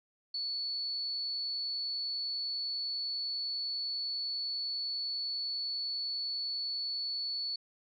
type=tone; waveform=sine; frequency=4435 Hz; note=C#8; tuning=in tune; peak=-33 dBFS; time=0.34-7.56 s; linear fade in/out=5 ms; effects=none